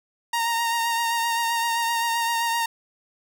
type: tone with vibrato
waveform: sawtooth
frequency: 928 Hz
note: A#5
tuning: 8 cents flat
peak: -18 dBFS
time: 0.33-2.66 s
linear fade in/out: 5 ms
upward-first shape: triangle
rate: 7.7 Hz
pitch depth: 28 cents each way
effects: none